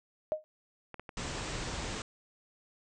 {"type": "tone with exponential decay", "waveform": "sine", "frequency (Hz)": 619, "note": "D#5", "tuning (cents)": -9, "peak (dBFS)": -24, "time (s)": [0.32, 0.44], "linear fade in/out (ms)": 0, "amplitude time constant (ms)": 26}
{"type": "clicks", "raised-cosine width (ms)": 0.5, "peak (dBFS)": -28, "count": 3, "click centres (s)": [0.943, 0.996, 1.092]}
{"type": "low-pass noise", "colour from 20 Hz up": "pink", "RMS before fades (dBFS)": -38, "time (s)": [1.17, 2.02], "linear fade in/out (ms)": 2, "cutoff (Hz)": 8400, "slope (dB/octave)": 96}
{"effects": []}